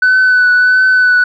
sine tone with vibrato, 1499 Hz, F#6, 22 cents sharp, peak -4 dBFS, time 0.02-1.24 s, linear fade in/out 5 ms, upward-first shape triangle, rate 1.5 Hz, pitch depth 25 cents each way, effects tanh soft clip ceiling -4 dBFS

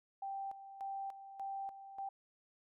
sine tone with tremolo, 784 Hz, G5, in tune, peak -39 dBFS, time 0.22-2.09 s, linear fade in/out 5 ms, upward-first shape square, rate 1.7 Hz, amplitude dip 70%, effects none

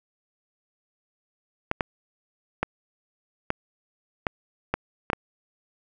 clicks, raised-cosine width 0.5 ms, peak -8 dBFS, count 8, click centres 1.714 / 1.808 / 2.63 / 3.504 / 4.268 / 4.74 / 5.101 / 5.132 s, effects none

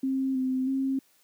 sine tone with pitch steps, 266 / 259.3 / 267.8 Hz, C4 / C4 / C4, +29 / -15 / +40 cents, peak -24 dBFS, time 0.03-0.99 s, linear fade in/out 5 ms, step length 320 ms, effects white hiss -64 dBFS RMS until 1.23 s + high-pass 150 Hz 12 dB/octave

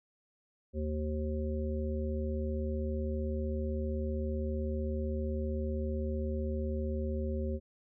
harmonic tone, 76.3 Hz, D#2, 33 cents flat, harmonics 1 / 3 / 5 / 7, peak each -33 / -38 / -40 / -41 dBFS, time 0.73-7.6 s, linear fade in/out 50 ms, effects none

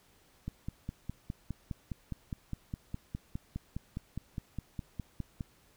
click train, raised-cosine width 5 ms, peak -24 dBFS, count 25, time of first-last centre 0.48-5.408 s, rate 4.87 Hz, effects pink hiss -65 dBFS RMS until 5.76 s

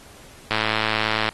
click train, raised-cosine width 0.3 ms, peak -5 dBFS, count 86, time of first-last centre 0.51-1.29 s, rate 109 Hz, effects pink hiss -47 dBFS RMS until 1.33 s + AAC 32 kbps

